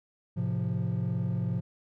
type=chord; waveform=triangle; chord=F major; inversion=first; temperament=equal with one note detuned; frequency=108.42 / 130.81 / 174.61 Hz; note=A2 / C3 / F3; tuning=-25 / 0 / 0 cents; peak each=-29 dBFS; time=0.36-1.61 s; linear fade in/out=20 ms; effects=tanh soft clip ceiling -20 dBFS